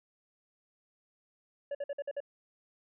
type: tone bursts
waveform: triangle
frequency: 568 Hz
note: C#5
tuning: 42 cents sharp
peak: -31 dBFS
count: 6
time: 1.71-2.204 s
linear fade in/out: 5 ms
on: 39 ms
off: 52 ms
effects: resampled to 8000 Hz